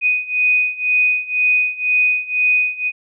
sine beating tone pair, 2489 / 2491 Hz, D#7 / D#7, 0 / +1 cents, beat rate 2 Hz, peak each -18 / -16 dBFS, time 0.01-2.92 s, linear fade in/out 50 ms, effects none

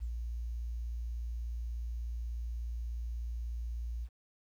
sine tone with ADSR envelope, 58.27 Hz, A#1, in tune, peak -33 dBFS, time 0-4.09 s, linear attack 30 ms, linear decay 63 ms, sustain -2 dB, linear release 56 ms, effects 11-bit

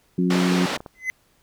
harmonic tone, 90.2 Hz, F#2, 44 cents flat, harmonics 2 / 3 / 4, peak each -19 / -24 / -26 dBFS, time 0.18-0.66 s, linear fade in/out 5 ms
pink band-pass noise, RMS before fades -27 dBFS, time 0.3-0.77 s, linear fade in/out 5 ms, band 310 to 5000 Hz, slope 12 dB/octave
clicks, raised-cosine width 1 ms, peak -22 dBFS, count 3, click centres 0.775 / 0.805 / 0.862 s
triangle tone with exponential growth, 2035 Hz, C7, 49 cents flat, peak -17 dBFS, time 0.95-1.1 s, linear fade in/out 0 ms, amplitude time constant 31 ms
effects pink hiss -62 dBFS RMS until 1.42 s

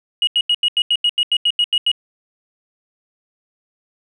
sine tone bursts, 2895 Hz, F#7, 38 cents flat, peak -11 dBFS, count 13, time 0.22-1.916 s, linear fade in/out 2 ms, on 52 ms, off 85 ms, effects tanh soft clip ceiling -9 dBFS

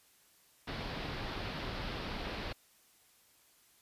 pink low-pass noise, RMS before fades -40 dBFS, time 0.67-2.53 s, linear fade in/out 10 ms, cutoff 4800 Hz, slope 48 dB/octave, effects white hiss -66 dBFS RMS until 3.81 s + resampled to 32000 Hz

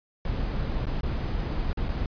brown noise with dropouts, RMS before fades -28 dBFS, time 0.25-2.06 s, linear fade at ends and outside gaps 2 ms, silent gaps 0.856-0.868 / 1.01-1.032 / 1.731-1.772 / 1.885-1.889 s, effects resampled to 11025 Hz

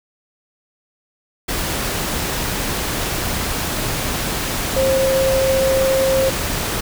sine tone in noise, 532 Hz, C5, 29 cents sharp, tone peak -14 dBFS, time 4.76-6.3 s, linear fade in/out 10 ms, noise pink, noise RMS -22 dBFS, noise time 1.48-6.81 s, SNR +5 dB, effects none

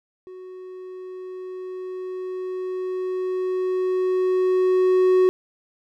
triangle tone with level ramp, 370 Hz, F#4, in tune, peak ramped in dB -35 to -11 dBFS, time 0.27-5.29 s, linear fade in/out 0 ms, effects none

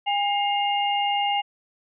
sine tone cluster, 810 / 2127 / 2823 Hz, G#5 / C7 / F7, -43 / +28 / +18 cents, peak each -22 / -31 / -27 dBFS, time 0.06-1.42 s, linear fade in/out 20 ms, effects none

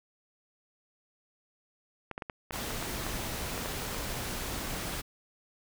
clicks, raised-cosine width 0.5 ms, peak -22 dBFS, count 12, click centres 2.113 / 2.179 / 2.222 / 2.298 / 2.508 / 2.559 / 2.707 / 2.826 / 3.066 / 3.578 / 3.659 / 3.946 s
pink noise, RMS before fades -36 dBFS, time 2.52-5.02 s, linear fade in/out 20 ms
effects none

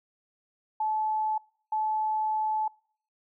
sine tone pair in turn, 865 / 865 Hz, A5 / A5, -30 / -30 cents, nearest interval unison, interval 0 cents, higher neither, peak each -25 dBFS, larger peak neither, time 0.8-1.38 / 1.72-2.68 s, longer second, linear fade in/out 5 ms, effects noise-tail reverb RT60 0.6 s tail -26 dB re dry

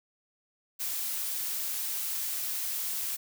blue noise, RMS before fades -33 dBFS, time 0.79-3.17 s, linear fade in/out 20 ms, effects none

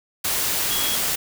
sine tone in noise, 3322 Hz, G#7, in tune, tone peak -27 dBFS, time 0.7-0.96 s, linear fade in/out 10 ms, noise white, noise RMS -23 dBFS, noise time 0.24-1.16 s, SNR -7 dB, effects none

